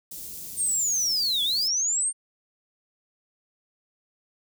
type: band-stop noise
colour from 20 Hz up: white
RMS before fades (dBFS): -38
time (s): 0.11-1.68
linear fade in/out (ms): 5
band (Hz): 300 to 6300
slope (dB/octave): 12
type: linear two-way sweep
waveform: sine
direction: down then up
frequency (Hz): 8870 to 3322 to 8870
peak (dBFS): -22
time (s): 0.56-2.13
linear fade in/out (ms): 50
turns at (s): 1.43
effects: none